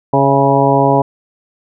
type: harmonic tone with a mistuned harmonic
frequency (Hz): 138.59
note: C#3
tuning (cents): 0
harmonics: 1 / 2 / 3 / 4 / 5 / 6 / 7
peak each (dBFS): -16 / -16 / -16 / -16 / -16 / -16 / -16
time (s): 0.13-1.02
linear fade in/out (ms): 5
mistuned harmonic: 5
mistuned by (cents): -42
effects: none